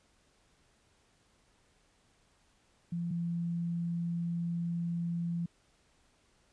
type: tone pair in turn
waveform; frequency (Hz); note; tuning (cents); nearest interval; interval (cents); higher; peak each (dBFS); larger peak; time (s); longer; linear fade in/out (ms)
sine; 171.2 / 170.43; F3 / F3; -34 / -42; unison; 8; first; -32 / -31; second; 2.92-3.11 / 3.11-5.46; second; 5
effects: pink hiss -69 dBFS RMS until 6.52 s + resampled to 22050 Hz

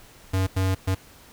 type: tone bursts at uneven times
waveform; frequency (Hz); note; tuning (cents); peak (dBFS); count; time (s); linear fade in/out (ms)
square; 94.6; F#2; +39; -21; 3; 0.33-0.47 / 0.56-0.75 / 0.87-0.95; 10
effects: pink hiss -50 dBFS RMS until 1.32 s

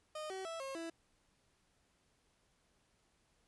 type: tone with pitch steps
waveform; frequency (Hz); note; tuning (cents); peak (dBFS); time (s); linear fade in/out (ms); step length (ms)
30% pulse; 615 / 380.2 / 659 / 539 / 330.9; D#5 / F#4 / E5 / C#5 / E4; -20 / +47 / -1 / -49 / +7; -39; 0.15-0.9; 5; 150
effects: pink hiss -75 dBFS RMS until 3.47 s + resampled to 24000 Hz

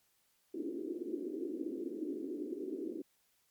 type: band-pass noise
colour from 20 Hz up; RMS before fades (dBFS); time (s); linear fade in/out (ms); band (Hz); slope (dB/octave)
white; -40; 0.54-3.02; 5; 270 to 380; 48
effects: white hiss -74 dBFS RMS until 3.5 s + MP3 96 kbps

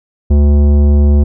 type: tone with tanh clipping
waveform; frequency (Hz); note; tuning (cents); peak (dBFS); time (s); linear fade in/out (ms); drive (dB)
sine; 72.5; D2; -22; -7; 0.3-1.24; 10; 14
effects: none

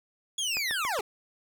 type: linear sweep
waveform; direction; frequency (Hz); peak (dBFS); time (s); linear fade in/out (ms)
25% pulse; down; 3391 to 367.1; -24; 0.38-1.01; 5
type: click train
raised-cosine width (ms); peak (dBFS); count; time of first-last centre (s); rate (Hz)
0.5; -22; 4; 0.57-0.991; 7.13
effects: none

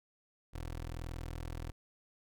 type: tone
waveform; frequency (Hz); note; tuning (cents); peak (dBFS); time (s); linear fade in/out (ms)
20% pulse; 41.23; E1; +1; -35; 0.53-1.72; 20
effects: none

